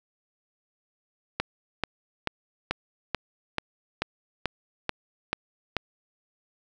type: click train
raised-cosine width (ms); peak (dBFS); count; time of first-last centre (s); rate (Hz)
0.3; -9; 11; 1.4-5.767; 2.29
effects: none